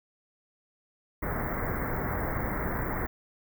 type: band-stop noise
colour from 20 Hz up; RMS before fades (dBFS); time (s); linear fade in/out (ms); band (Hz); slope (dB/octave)
pink; -31; 1.22-3.07; 10; 2100 to 15000; 96
effects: none